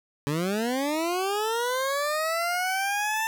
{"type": "linear sweep", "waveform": "20% pulse", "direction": "up", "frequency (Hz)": [138.5, 895], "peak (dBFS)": -20, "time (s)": [0.27, 3.27], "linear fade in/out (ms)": 0, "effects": []}